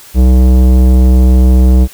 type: tone with tanh clipping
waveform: sine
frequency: 63.3 Hz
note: B1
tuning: 43 cents sharp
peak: -5 dBFS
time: 0.14-1.88 s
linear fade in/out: 50 ms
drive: 16 dB
effects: white hiss -36 dBFS RMS until 1.93 s